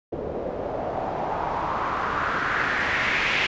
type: noise with low-pass filter sweep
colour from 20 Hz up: white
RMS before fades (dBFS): -26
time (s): 0.12-3.47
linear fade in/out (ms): 10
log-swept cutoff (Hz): 460 to 2500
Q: 2.9
effects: resampled to 16000 Hz